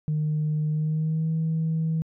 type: tone with pitch glide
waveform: sine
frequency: 152.8 to 160.67 Hz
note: D#3 to E3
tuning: -31 to -44 cents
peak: -21 dBFS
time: 0.08-2.02 s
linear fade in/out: 0 ms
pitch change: +87 cents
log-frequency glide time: 0.69-1.3 s
effects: tanh soft clip ceiling -19 dBFS